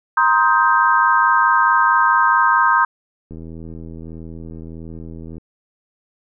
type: chord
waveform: sine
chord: C minor seventh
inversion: third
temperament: just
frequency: 941.9 / 1046.5 / 1255.8 / 1569.8 Hz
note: Bb5 / C6 / Eb6 / G6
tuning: +18 / 0 / +16 / +2 cents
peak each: -17 dBFS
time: 0.17-2.85 s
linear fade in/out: 5 ms
type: click train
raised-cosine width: 3 ms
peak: -22 dBFS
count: 170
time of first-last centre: 3.31-5.381 s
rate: 81.6 Hz
effects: none